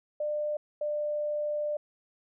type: tone pair in turn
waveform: sine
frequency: 598 / 595.6 Hz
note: D5 / D5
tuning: +31 / +24 cents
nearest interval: unison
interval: 7 cents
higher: first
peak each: -28 dBFS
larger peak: neither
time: 0.2-0.57 / 0.81-1.77 s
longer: second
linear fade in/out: 5 ms
effects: none